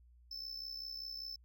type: tone with amplitude modulation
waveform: triangle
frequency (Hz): 5274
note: E8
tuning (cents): 0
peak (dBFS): -38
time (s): 0.31-1.36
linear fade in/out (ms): 5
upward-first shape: sine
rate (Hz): 65.1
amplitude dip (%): 70
effects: added 60 Hz sine -60 dBFS peak until 1.44 s